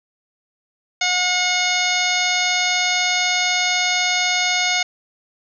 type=harmonic tone; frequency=724 Hz; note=F#5; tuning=38 cents flat; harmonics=1 / 2 / 3 / 4 / 5 / 6 / 7 / 8 / 9; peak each=-25 / -27 / -21 / -27 / -25 / -27 / -27 / -36 / -26 dBFS; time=1.01-4.83 s; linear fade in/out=5 ms; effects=none